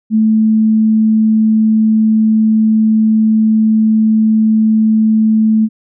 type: tone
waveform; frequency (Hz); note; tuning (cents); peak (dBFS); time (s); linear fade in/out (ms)
sine; 218.7; A3; -10; -7; 0.1-5.69; 50
effects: none